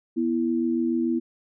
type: tone pair together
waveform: sine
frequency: 244.5 / 331.4 Hz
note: B3 / E4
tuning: -17 / +9 cents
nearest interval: perfect fourth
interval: 526 cents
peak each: -24 dBFS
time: 0.16-1.2 s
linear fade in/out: 20 ms
effects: none